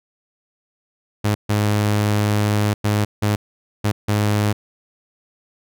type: tone bursts at uneven times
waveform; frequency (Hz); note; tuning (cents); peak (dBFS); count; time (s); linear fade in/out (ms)
sawtooth; 104.5; G#2; +11; -12; 6; 1.24-1.35 / 1.49-2.74 / 2.84-3.05 / 3.22-3.36 / 3.84-3.92 / 4.08-4.53; 10
effects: none